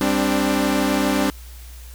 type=chord; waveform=sawtooth; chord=G suspended fourth; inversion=none; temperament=equal with one note detuned; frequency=198.16 / 261.6 / 293.7 Hz; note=G3 / C4 / D4; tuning=+19 / 0 / 0 cents; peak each=-19 / -18 / -17 dBFS; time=0.01-1.3 s; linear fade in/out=0 ms; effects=added 60 Hz sine -36 dBFS peak until 1.94 s + white hiss -46 dBFS RMS until 1.94 s